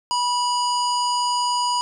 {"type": "harmonic tone", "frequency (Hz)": 977, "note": "B5", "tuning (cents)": -19, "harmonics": [1, 3, 5, 7, 9], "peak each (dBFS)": [-20, -30, -27, -33, -36], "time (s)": [0.11, 1.81], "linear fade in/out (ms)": 0, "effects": ["9-bit"]}